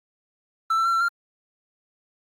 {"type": "tone with pitch steps", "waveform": "triangle", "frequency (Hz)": [1327, 1338, 1363, 1345, 1390], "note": ["E6", "E6", "F6", "E6", "F6"], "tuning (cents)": [11, 25, -43, 34, -9], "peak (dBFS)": -17, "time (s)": [0.7, 1.085], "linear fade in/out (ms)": 5, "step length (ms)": 77, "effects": ["Opus 32 kbps"]}